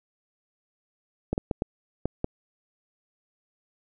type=clicks; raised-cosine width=2 ms; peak=-12 dBFS; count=6; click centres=1.33 / 1.379 / 1.512 / 1.621 / 2.056 / 2.244 s; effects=none